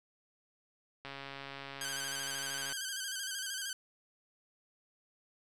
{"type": "click train", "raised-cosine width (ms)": 0.3, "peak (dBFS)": -28, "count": 232, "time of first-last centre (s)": [1.05, 2.724], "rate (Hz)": 138}
{"type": "tone with vibrato", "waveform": "10% pulse", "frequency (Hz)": 1568, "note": "G6", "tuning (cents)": 0, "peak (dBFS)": -28, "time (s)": [1.81, 3.73], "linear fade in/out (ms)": 2, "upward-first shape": "square", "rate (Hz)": 13, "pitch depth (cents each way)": 49}
{"effects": []}